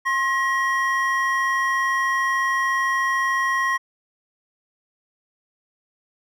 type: tone pair together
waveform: triangle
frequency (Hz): 1066.3 / 1900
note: C6 / A#6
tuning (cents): +32 / +33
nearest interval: minor seventh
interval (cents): 1001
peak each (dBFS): -20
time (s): 0.05-3.78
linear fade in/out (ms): 20
effects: none